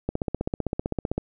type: click train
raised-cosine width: 2 ms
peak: -12 dBFS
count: 18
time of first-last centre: 0.09-1.18 s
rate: 15.6 Hz
effects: none